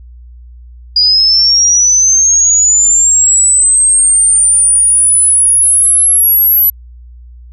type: linear sweep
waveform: sine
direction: up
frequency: 4852 to 11840 Hz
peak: -5 dBFS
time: 0.96-6.7 s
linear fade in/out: 5 ms
effects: added 60 Hz sine -31 dBFS peak until 7.52 s